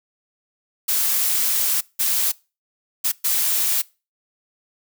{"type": "noise bursts at uneven times", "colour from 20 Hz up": "blue", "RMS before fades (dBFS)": -20, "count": 4, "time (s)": [[0.88, 1.81], [1.99, 2.32], [3.04, 3.12], [3.24, 3.82]], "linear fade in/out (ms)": 10, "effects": ["noise-tail reverb RT60 0.3 s tail -23 dB re dry"]}